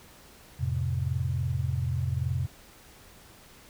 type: chord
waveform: sine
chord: F major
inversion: none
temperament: equal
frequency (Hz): 87.31 / 110 / 130.81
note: F2 / A2 / C3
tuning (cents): 0 / 0 / 0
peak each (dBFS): -30 / -33 / -29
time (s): 0.59-2.47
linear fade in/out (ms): 20
effects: pink hiss -53 dBFS RMS until 3.69 s